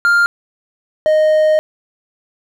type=tone pair in turn; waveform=triangle; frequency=1400 / 619.5 Hz; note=F6 / D#5; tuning=+4 / -8 cents; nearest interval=octave + major second; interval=1412 cents; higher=first; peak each=-7 dBFS; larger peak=neither; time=0.05-0.26 / 1.06-1.59 s; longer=second; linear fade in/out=0 ms; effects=none